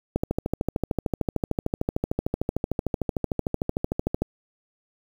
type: click train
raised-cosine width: 2 ms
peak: -10 dBFS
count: 55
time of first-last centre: 0.16-4.22 s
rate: 13.3 Hz
effects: 7-bit

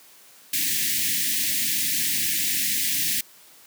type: band-stop noise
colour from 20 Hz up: white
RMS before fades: -24 dBFS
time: 0.53-3.21 s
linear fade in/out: 5 ms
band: 320 to 1700 Hz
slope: 96 dB/octave
effects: white hiss -51 dBFS RMS until 3.66 s + high-pass 150 Hz 12 dB/octave

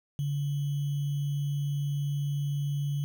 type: tone with sample-and-hold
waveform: sine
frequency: 143.1 Hz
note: D3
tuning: 45 cents flat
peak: -27 dBFS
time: 0.19-3.04 s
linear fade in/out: 0 ms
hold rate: 3150 Hz
effects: none

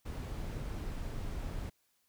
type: noise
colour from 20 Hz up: brown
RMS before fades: -39 dBFS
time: 0.05-1.7 s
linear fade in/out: 10 ms
effects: white hiss -75 dBFS RMS until 2.08 s

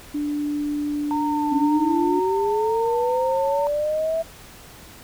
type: tone with pitch glide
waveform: sine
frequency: 293.7 to 296.9 Hz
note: D4 to D4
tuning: 0 to +19 cents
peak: -22 dBFS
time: 0.14-2.2 s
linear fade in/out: 10 ms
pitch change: +19 cents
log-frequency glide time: 1.19-1.61 s
type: tone with vibrato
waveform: sine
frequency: 907 Hz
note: A#5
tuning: 48 cents flat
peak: -23 dBFS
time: 1.11-3.67 s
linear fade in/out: 0 ms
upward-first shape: triangle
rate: 2 Hz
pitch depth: 36 cents each way
type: linear sweep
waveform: sine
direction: up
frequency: 270 to 659.3 Hz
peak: -20 dBFS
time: 1.51-4.23 s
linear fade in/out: 20 ms
effects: pink hiss -44 dBFS RMS until 5.03 s

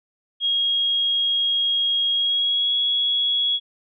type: tone with pitch glide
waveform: sine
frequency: 3276 to 3345 Hz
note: G#7 to G#7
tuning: -24 to +12 cents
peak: -18 dBFS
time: 0.4-3.6 s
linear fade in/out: 50 ms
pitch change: +36 cents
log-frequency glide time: 2.12-2.75 s
effects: none

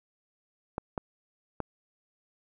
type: clicks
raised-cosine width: 1 ms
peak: -17 dBFS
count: 3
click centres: 0.781 / 0.978 / 1.603 s
effects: none

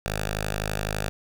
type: tone with notch filter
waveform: 5% pulse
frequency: 51.91 Hz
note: G#1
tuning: in tune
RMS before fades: -29 dBFS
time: 0.06-1.09 s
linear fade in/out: 0 ms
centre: 300 Hz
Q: 0.67
effects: none

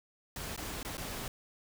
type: noise with dropouts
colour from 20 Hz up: pink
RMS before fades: -40 dBFS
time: 0.36-1.28 s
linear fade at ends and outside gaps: 2 ms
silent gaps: 0.563-0.576 / 0.83-0.849 / 0.971-0.979 s
effects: none

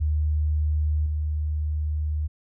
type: tone with level steps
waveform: sine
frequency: 76 Hz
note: D#2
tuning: 40 cents flat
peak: -20 / -23 dBFS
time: 0-2.28 s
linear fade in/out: 20 ms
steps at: 1.06 s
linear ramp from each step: 2 ms
effects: none

